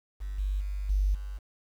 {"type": "tone with level steps", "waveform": "sine", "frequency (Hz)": 49.05, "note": "G1", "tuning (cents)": 2, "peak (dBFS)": [-32, -26, -30, -22, -34], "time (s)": [0.2, 1.39], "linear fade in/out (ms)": 20, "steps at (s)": [0.38, 0.6, 0.89, 1.14], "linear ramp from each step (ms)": 10, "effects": ["9-bit"]}